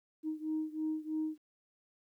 sine beating tone pair, 311.1 / 314.2 Hz, D#4 / D#4, 0 / +17 cents, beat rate 3.1 Hz, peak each -35 / -37 dBFS, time 0.23-1.38 s, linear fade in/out 50 ms, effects tanh soft clip ceiling -27 dBFS + 12-bit

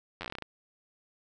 slowing click train, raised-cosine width 0.3 ms, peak -21 dBFS, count 11, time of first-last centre 0.21-0.423 s, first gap 10 ms, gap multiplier 1.16, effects none

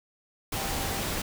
sine tone in noise, 784 Hz, G5, in tune, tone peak -39 dBFS, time 0.56-1 s, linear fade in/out 5 ms, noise pink, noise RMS -31 dBFS, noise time 0.52-1.22 s, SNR -11 dB, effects none

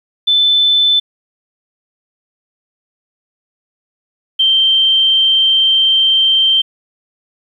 sine tone pair in turn, 3520 / 3136 Hz, A7 / G7, 0 / 0 cents, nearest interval major second, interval 200 cents, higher first, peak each -8 dBFS, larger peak neither, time 0.27-1 / 4.39-6.62 s, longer second, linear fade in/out 10 ms, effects 8-bit

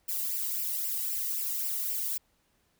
violet noise with flanger, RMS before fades -32 dBFS, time 0.08-2.18 s, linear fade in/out 10 ms, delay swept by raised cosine 0.38 to 1.06 ms, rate 3.8 Hz, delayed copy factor +0.65, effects pink hiss -71 dBFS RMS until 2.79 s

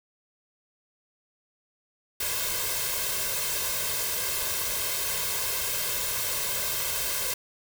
white noise with comb filter, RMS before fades -29 dBFS, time 2.2-7.34 s, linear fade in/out 5 ms, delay 1.9 ms, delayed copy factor +0.8, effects none

